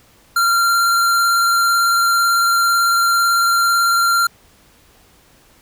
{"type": "tone with vibrato", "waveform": "square", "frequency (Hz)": 1380, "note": "F6", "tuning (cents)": -21, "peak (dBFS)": -13, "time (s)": [0.36, 4.27], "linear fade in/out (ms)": 5, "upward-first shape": "square", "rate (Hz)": 18, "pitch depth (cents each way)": 9, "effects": ["pink hiss -51 dBFS RMS until 5.61 s"]}